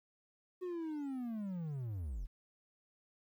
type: linear sweep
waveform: triangle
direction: down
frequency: 370 to 34.65 Hz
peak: -36 dBFS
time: 0.61-2.27 s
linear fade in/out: 20 ms
effects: 12-bit